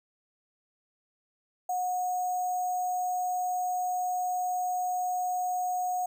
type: tone with sample-and-hold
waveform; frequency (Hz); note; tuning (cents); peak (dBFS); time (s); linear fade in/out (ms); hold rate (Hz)
sine; 729; F#5; -26; -27; 1.69-6.06; 5; 7350
effects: none